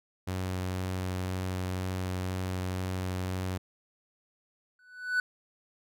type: tone with vibrato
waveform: sawtooth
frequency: 92.5 Hz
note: F#2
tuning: in tune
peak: -27 dBFS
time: 0.27-3.58 s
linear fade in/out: 10 ms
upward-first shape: sine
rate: 2 Hz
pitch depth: 9 cents each way
type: tone with exponential growth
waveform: triangle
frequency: 1490 Hz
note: F#6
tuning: 12 cents sharp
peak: -20 dBFS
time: 4.79-5.2 s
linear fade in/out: 2 ms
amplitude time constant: 88 ms
effects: none